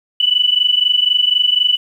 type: tone pair together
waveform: sine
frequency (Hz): 2960 / 2984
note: F#7 / F#7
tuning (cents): 0 / +14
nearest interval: unison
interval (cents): 14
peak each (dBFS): -14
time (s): 0.2-1.77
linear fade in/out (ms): 5
effects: 8-bit